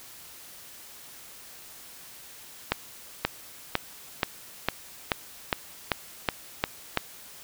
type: accelerating click train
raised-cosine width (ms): 0.3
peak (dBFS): -6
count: 11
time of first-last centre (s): 2.72-6.973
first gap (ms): 530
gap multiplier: 0.95
effects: white hiss -47 dBFS RMS until 7.43 s